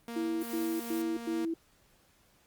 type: tone with tremolo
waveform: sawtooth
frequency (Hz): 233.5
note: A#3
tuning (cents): +3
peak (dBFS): -33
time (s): 0.08-1.45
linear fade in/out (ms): 2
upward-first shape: sine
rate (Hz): 2.5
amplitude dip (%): 30
type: tone bursts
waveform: sine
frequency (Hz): 329.3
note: E4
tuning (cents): -2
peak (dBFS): -30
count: 4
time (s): 0.16-1.54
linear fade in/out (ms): 5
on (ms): 270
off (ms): 100
type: noise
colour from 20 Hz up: blue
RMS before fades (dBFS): -45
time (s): 0.41-1.02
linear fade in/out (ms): 2
effects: pink hiss -66 dBFS RMS until 2.46 s + Opus 32 kbps